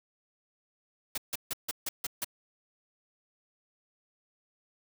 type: noise bursts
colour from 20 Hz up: white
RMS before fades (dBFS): -33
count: 7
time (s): 1.15-2.246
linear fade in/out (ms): 5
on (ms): 28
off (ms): 150
effects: none